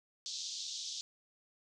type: band-pass noise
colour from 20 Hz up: pink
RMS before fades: -42 dBFS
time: 0.26-1.01 s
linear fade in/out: 0 ms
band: 3500 to 6700 Hz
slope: 48 dB/octave
effects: none